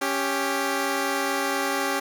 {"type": "tone pair together", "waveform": "10% pulse", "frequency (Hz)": [277.2, 393.6], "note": ["C#4", "G4"], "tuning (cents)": [0, 7], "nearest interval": "tritone", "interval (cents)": 607, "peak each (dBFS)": -18, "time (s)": [0.01, 2], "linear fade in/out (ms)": 10, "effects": []}